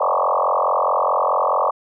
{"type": "tone with frequency modulation", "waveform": "sine", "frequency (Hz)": 855, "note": "A5", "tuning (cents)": -50, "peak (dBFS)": -15, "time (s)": [0, 1.71], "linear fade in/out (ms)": 10, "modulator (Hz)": 44.7, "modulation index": 7.3, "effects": []}